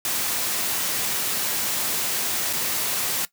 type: noise with dropouts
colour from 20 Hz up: white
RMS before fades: -25 dBFS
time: 0.05-3.25 s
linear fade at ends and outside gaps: 1 ms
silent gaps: 2.529-2.533 s
effects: noise-tail reverb RT60 0.1 s tail -17 dB re dry + high-pass 100 Hz 12 dB/octave